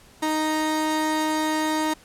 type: tone pair together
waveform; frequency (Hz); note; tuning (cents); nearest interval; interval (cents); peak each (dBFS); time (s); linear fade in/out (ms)
35% pulse; 311.1 / 932.3; D#4 / A#5; 0 / 0; octave + perfect fifth; 1900; -22 / -24; 0.22-1.94; 10
effects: pink hiss -52 dBFS RMS until 2.04 s + low-pass 12000 Hz 12 dB/octave